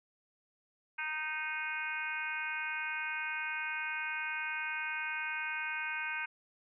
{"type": "harmonic tone", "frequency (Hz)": 310, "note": "D#4", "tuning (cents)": -6, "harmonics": [3, 4, 5, 6, 7, 8, 9], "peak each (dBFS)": [-44, -49, -38, -51, -41, -40, -50], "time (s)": [0.98, 6.26], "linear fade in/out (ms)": 10, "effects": []}